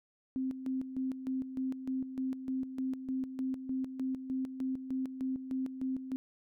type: tone with tremolo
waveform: sine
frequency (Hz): 261.6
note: C4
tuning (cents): 0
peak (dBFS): -31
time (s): 0.36-6.16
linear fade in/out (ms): 0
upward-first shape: square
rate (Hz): 3.3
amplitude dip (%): 65
effects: none